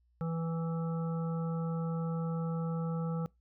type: harmonic tone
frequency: 164.81 Hz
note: E3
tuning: in tune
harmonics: 1 / 3 / 5 / 7 / 8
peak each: -32 / -41 / -48 / -52 / -47 dBFS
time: 0.21-3.26 s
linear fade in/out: 0 ms
effects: noise-tail reverb RT60 0.2 s tail -24 dB re dry + added 60 Hz sine -67 dBFS peak until 3.4 s